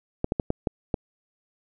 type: clicks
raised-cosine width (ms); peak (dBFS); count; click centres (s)
2; -10; 6; 0.244 / 0.321 / 0.398 / 0.504 / 0.672 / 0.942
effects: none